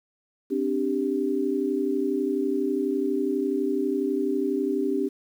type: chord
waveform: sine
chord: C suspended second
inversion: none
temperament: equal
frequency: 261.6 / 293.7 / 392 Hz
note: C4 / D4 / G4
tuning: 0 / 0 / 0 cents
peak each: -28 / -27 / -26 dBFS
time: 0.5-5.09 s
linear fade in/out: 20 ms
effects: 9-bit